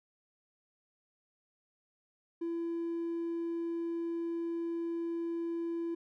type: tone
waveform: triangle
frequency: 336.2 Hz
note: E4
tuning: 34 cents sharp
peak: -30 dBFS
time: 2.41-5.95 s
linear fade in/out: 10 ms
effects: tanh soft clip ceiling -28 dBFS